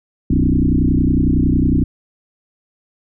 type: tone with frequency modulation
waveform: sine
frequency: 164.81 Hz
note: E3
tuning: in tune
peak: -11 dBFS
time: 0.3-1.84 s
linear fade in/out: 5 ms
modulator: 30.9 Hz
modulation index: 4.6
effects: none